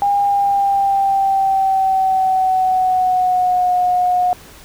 sine tone with pitch glide, 807 to 723.1 Hz, G#5 to F#5, -50 to -40 cents, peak -12 dBFS, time 0.02-4.33 s, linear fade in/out 0 ms, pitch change -190 cents, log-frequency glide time 0.2-3.73 s, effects pink hiss -41 dBFS RMS until 4.64 s

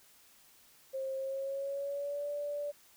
sine tone with pitch glide, 533 to 581.2 Hz, C5 to D5, +32 to -18 cents, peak -34 dBFS, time 0.93-2.72 s, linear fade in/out 20 ms, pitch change +150 cents, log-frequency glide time 1.17-2.3 s, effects white hiss -62 dBFS RMS until 2.96 s

